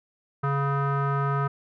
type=tone with low-pass filter; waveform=square; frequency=139.8 Hz; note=C#3; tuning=15 cents sharp; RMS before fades=-25 dBFS; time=0.43-1.48 s; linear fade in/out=10 ms; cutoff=1300 Hz; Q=5.4; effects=none